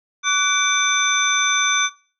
sine tone cluster, 1146 / 1488 / 2314 / 3552 / 6090 Hz, D6 / F#6 / D7 / A7 / F#8, -43 / +9 / -26 / +16 / +49 cents, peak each -22 dBFS, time 0.23-1.9 s, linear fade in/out 50 ms, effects noise-tail reverb RT60 0.4 s tail -21 dB re dry

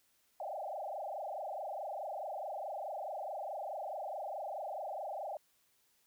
sine tone with frequency modulation, 698.5 Hz, F5, in tune, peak -38 dBFS, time 0.4-5.37 s, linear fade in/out 2 ms, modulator 24.7 Hz, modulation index 4.7, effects white hiss -73 dBFS RMS until 6.06 s

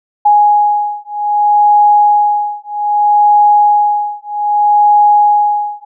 sine beating tone pair, 830.6 / 831.23 Hz, G#5 / G#5, 0 / +1 cents, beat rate 0.63 Hz, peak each -10 dBFS, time 0.25-5.85 s, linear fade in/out 10 ms, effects none

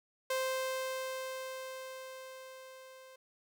sawtooth tone with level ramp, 522 Hz, C5, 4 cents flat, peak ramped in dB -27 to -49 dBFS, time 0.3-3.16 s, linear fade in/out 5 ms, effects none

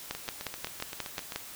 two click trains, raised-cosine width 0.2 ms, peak -15 / -20 dBFS, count 8 / 10, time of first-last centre 0.11-1.36 / 0.15-1.322 s, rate 5.6 / 7.68 Hz, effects white hiss -45 dBFS RMS until 1.55 s

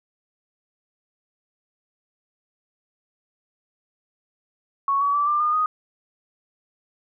sine tone with pitch steps, 1108.7 / 1134.6 / 1161.1 / 1188.3 / 1216 / 1244.5 Hz, C#6 / C#6 / D6 / D6 / D#6 / D#6, 0 / +40 / -20 / +20 / -40 / 0 cents, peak -18 dBFS, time 4.88-5.66 s, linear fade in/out 2 ms, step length 130 ms, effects none

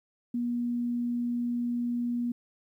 sine tone, 240.3 Hz, B3, 47 cents flat, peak -27 dBFS, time 0.34-2.32 s, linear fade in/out 5 ms, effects 11-bit

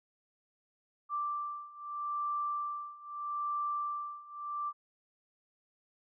sine beating tone pair, 1174.7 / 1175.49 Hz, D6 / D6, 0 / +1 cents, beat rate 0.79 Hz, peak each -38 / -36 dBFS, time 1.09-4.73 s, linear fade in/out 50 ms, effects none

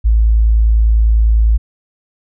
sine tone, 55 Hz, A1, in tune, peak -7 dBFS, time 0.04-1.58 s, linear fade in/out 20 ms, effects none

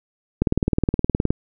click train, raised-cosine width 3 ms, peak -5 dBFS, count 18, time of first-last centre 0.42-1.305 s, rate 19.2 Hz, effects none

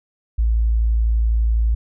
sine tone, 56 Hz, A1, 31 cents sharp, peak -14 dBFS, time 0.38-1.75 s, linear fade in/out 10 ms, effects none

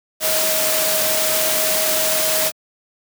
sine tone in noise, 630 Hz, D#5, 21 cents sharp, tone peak -23 dBFS, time 0.2-2.52 s, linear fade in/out 50 ms, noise white, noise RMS -19 dBFS, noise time 0.2-2.52 s, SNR -7 dB, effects high-pass 150 Hz 12 dB/octave

